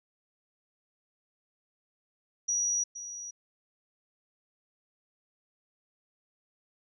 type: tone with echo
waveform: sine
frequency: 5800 Hz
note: F#8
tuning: 35 cents flat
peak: -26 dBFS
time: 2.48-2.84 s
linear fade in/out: 10 ms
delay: 470 ms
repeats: 1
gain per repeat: -12 dB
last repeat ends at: 3.31 s
effects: none